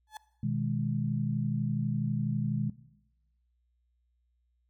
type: tone with exponential growth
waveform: 35% pulse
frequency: 860 Hz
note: A5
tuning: 40 cents flat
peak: -35 dBFS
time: 0.07-0.17 s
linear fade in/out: 2 ms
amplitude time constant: 21 ms
type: chord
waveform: sine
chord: G# minor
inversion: first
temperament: equal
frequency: 123.47 / 155.56 / 207.7 Hz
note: B2 / D#3 / G#3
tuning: 0 / 0 / 0 cents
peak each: -32 dBFS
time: 0.43-2.7 s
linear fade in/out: 5 ms
effects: noise-tail reverb RT60 0.9 s tail -18 dB re dry + added 60 Hz sine -70 dBFS peak until 4.69 s